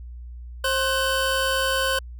25% pulse tone pair together, 530.6 / 1512 Hz, C5 / F#6, +24 / +37 cents, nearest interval octave + tritone, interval 1813 cents, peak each -20 dBFS, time 0.64-1.99 s, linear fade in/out 5 ms, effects added 60 Hz sine -35 dBFS peak until 2.19 s

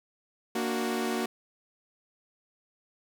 sawtooth chord, Bb augmented, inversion none, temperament equal, 233.1 / 293.7 / 370 Hz, Bb3 / D4 / F#4, 0 / 0 / 0 cents, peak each -27 / -33 / -28 dBFS, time 0.55-1.26 s, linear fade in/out 5 ms, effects 10-bit

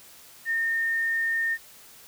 sine tone, 1825 Hz, A#6, 37 cents flat, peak -23 dBFS, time 0.45-1.58 s, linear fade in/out 50 ms, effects white hiss -50 dBFS RMS until 2.07 s

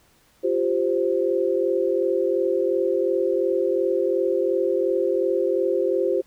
sine chord, F suspended second, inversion none, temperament equal, 349.2 / 392 / 523.3 Hz, F4 / G4 / C5, 0 / 0 / 0 cents, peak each -24 / -23 / -23 dBFS, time 0.43-6.22 s, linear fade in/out 20 ms, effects pink hiss -59 dBFS RMS until 6.26 s

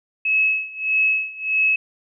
sine tone with tremolo, 2579 Hz, E7, 39 cents flat, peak -14 dBFS, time 0.25-1.76 s, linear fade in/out 5 ms, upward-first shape sine, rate 1.6 Hz, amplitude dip 90%, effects none

